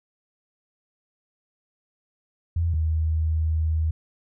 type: tone pair in turn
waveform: sine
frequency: 84.1 / 79.38 Hz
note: E2 / D#2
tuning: +35 / +35 cents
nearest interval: minor second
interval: 100 cents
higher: first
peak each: -20 dBFS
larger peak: neither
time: 2.56-2.74 / 2.74-3.91 s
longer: second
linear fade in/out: 5 ms
effects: none